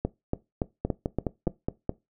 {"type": "two click trains", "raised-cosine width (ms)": 2, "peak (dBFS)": [-12, -13], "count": [6, 6], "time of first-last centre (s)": [[0.05, 1.47], [0.85, 1.894]], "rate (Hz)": [3.52, 4.79], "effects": ["noise-tail reverb RT60 0.2 s tail -19 dB re dry"]}